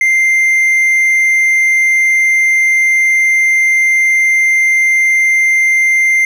triangle tone, 2093 Hz, C7, in tune, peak -6 dBFS, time 0.01-6.25 s, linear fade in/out 2 ms, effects none

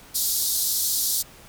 white band-pass noise, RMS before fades -24 dBFS, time 0.14-1.23 s, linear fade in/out 20 ms, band 3800 to 16000 Hz, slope 48 dB/octave, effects pink hiss -48 dBFS RMS until 1.48 s

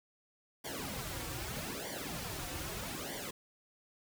pink noise with flanger, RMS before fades -41 dBFS, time 0.64-3.31 s, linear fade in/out 10 ms, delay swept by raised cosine 0.76 to 4.86 ms, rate 0.8 Hz, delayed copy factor -0.95, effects none

